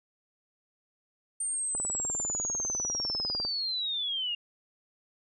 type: linear sweep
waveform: sine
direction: down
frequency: 8840 to 2794 Hz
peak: -29 dBFS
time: 1.4-4.35 s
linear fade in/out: 5 ms
type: click train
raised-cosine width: 1 ms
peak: -25 dBFS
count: 35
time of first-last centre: 1.75-3.45 s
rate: 20 Hz
effects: none